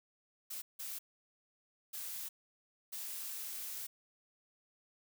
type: noise bursts at uneven times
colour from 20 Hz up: blue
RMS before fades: -43 dBFS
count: 4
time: 0.5-0.62 / 0.79-0.99 / 1.93-2.29 / 2.92-3.87 s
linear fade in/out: 10 ms
effects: none